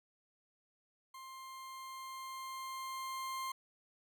40% pulse tone with level ramp, 1055 Hz, C6, 14 cents sharp, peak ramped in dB -48 to -37 dBFS, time 1.14-3.52 s, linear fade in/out 5 ms, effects none

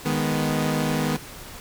sawtooth chord, G# minor, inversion second, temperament equal, 155.56 / 207.7 / 246.9 Hz, D#3 / G#3 / B3, 0 / 0 / 0 cents, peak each -21 / -24 / -22 dBFS, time 0.05-1.17 s, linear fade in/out 10 ms, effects pink hiss -40 dBFS RMS until 1.6 s

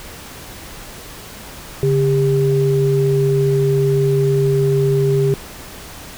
sine tone pair together, 141.42 / 400 Hz, C#3 / G4, +35 / +35 cents, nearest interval octave + tritone, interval 1800 cents, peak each -15 dBFS, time 1.83-5.34 s, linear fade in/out 0 ms, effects pink hiss -35 dBFS RMS until 6.17 s

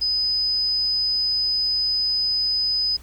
sine tone, 5010 Hz, D#8, 11 cents sharp, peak -19 dBFS, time 0.01-2.97 s, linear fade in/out 10 ms, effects added 60 Hz sine -44 dBFS peak until 3.02 s + pink hiss -50 dBFS RMS until 3.02 s

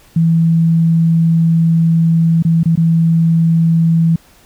sine tone with dropouts, 164.81 Hz, E3, in tune, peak -8 dBFS, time 0.16-4.16 s, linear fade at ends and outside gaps 5 ms, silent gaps 2.425-2.449 / 2.633-2.656 / 2.756-2.774 s, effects pink hiss -47 dBFS RMS until 4.45 s

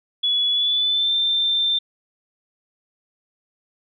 sine tone with pitch glide, 3400 to 3573 Hz, G#7 to A7, +40 to +26 cents, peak -17 dBFS, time 0.23-1.79 s, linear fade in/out 10 ms, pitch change +86 cents, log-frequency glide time 0.5-1.14 s, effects none

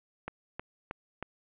click train, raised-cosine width 0.5 ms, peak -21 dBFS, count 4, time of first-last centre 0.28-1.226 s, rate 3.17 Hz, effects resampled to 8000 Hz + 10-bit

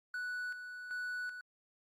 triangle tone with tremolo, 1480 Hz, F#6, in tune, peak -35 dBFS, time 0.14-1.41 s, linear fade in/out 2 ms, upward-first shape square, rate 1.3 Hz, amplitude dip 55%, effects Opus 48 kbps

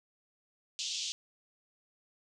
pink band-pass noise, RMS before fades -37 dBFS, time 0.79-1.12 s, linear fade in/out 0 ms, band 2900 to 7100 Hz, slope 48 dB/octave, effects none

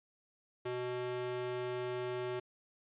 square tone with high-pass filter, 124.3 Hz, B2, 12 cents sharp, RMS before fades -38 dBFS, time 0.65-2.4 s, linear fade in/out 10 ms, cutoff 300 Hz, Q 2, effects resampled to 8000 Hz

